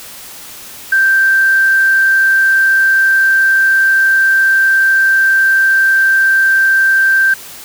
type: tone with quantisation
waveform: sine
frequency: 1568 Hz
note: G6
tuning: in tune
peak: -7 dBFS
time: 0.92-7.34 s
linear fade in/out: 5 ms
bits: 5
effects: white hiss -32 dBFS RMS until 7.64 s